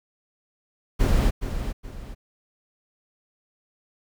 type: noise with echo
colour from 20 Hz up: brown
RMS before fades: -19 dBFS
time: 0.99-1.31 s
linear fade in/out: 20 ms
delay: 420 ms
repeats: 2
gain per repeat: -9 dB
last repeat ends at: 2.15 s
effects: none

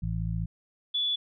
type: harmonic tone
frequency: 55.2 Hz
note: A1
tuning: 6 cents sharp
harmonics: 1 / 2 / 3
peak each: -32 / -32 / -32 dBFS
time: 0.02-0.46 s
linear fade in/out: 10 ms
type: tone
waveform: sine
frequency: 3439 Hz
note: A7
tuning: 40 cents flat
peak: -25 dBFS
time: 0.94-1.16 s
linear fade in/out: 10 ms
effects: none

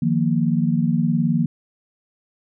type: chord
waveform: sine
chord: Eb suspended second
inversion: none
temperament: just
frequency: 155.56 / 175.01 / 233.3 Hz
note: Eb3 / F3 / Bb3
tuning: 0 / +4 / +2 cents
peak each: -21 / -21 / -20 dBFS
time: 0.02-1.46 s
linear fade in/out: 5 ms
effects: none

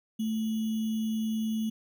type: tone with sample-and-hold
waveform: sine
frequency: 219.8 Hz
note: A3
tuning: 2 cents flat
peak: -27 dBFS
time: 0.19-1.7 s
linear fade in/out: 10 ms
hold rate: 3150 Hz
effects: none

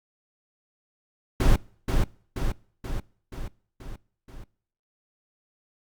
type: noise with echo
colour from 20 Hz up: brown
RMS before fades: -17 dBFS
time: 1.4-1.56 s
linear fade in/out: 5 ms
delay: 480 ms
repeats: 6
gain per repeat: -4 dB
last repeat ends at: 4.44 s
effects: noise-tail reverb RT60 0.6 s tail -25 dB re dry + Opus 48 kbps

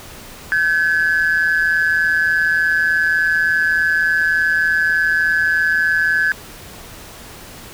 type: tone pair together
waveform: sine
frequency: 1536.6 / 1700 Hz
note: G6 / G#6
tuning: -35 / +40 cents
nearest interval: major second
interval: 175 cents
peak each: -15 dBFS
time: 0.52-6.32 s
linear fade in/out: 0 ms
effects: tanh soft clip ceiling -8 dBFS + pink hiss -37 dBFS RMS until 7.73 s

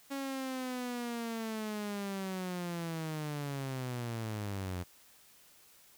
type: linear sweep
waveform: sawtooth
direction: down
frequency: 277.2 to 87.31 Hz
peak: -32 dBFS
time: 0.1-4.84 s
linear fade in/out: 20 ms
effects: white hiss -61 dBFS RMS until 5.97 s

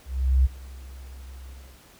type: tone with ADSR envelope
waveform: sine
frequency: 65.3 Hz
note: C2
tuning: 3 cents flat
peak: -14 dBFS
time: 0.05-1.84 s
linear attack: 400 ms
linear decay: 24 ms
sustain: -24 dB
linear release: 350 ms
effects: pink hiss -53 dBFS RMS until 1.99 s

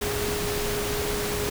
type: tone in noise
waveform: sine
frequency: 414.2 Hz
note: G#4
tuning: 5 cents flat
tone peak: -29 dBFS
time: 0.01-1.5 s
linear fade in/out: 10 ms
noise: pink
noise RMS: -29 dBFS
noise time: 0.01-1.5 s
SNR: -3 dB
effects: none

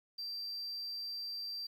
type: tone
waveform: sine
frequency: 4699 Hz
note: D8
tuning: in tune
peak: -36 dBFS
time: 0.18-1.67 s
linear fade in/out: 10 ms
effects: tanh soft clip ceiling -38 dBFS + 11-bit

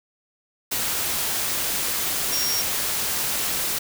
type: tone in noise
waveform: sine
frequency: 5588 Hz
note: F8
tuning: in tune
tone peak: -24 dBFS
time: 2.32-2.62 s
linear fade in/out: 10 ms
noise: white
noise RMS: -25 dBFS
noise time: 0.71-3.79 s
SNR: -2 dB
effects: none

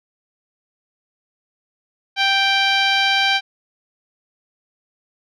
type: tone with low-pass filter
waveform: 10% pulse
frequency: 784 Hz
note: G5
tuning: in tune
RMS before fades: -17 dBFS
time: 2.16-3.41 s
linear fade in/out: 50 ms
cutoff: 4000 Hz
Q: 1.2
effects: none

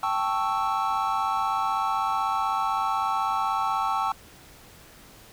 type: chord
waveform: triangle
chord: A dominant seventh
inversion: third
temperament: equal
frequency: 784 / 880 / 1108.7 / 1318.5 Hz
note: G5 / A5 / C#6 / E6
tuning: 0 / 0 / 0 / 0 cents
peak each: -27 dBFS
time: 0.03-4.12 s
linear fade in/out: 2 ms
effects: pink hiss -50 dBFS RMS until 5.32 s

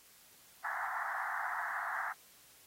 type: band-pass noise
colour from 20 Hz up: white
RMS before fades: -38 dBFS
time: 0.64-2.13 s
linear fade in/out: 10 ms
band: 710 to 1900 Hz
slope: 96 dB/octave
effects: white hiss -61 dBFS RMS until 2.66 s + AAC 48 kbps

